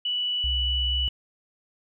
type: tone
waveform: sine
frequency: 2956 Hz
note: F#7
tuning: 2 cents flat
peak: -24 dBFS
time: 0.05-1.09 s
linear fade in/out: 5 ms
type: tone with vibrato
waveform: sine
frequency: 63.9 Hz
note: C2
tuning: 40 cents flat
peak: -26 dBFS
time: 0.44-1.08 s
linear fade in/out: 0 ms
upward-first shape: square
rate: 4.4 Hz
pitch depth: 10 cents each way
effects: none